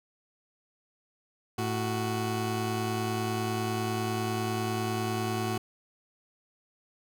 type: tone pair together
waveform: 20% pulse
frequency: 110 / 370 Hz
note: A2 / F#4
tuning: 0 / 0 cents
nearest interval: octave + major sixth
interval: 2100 cents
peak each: -26 / -27 dBFS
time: 1.58-5.58 s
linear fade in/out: 5 ms
effects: none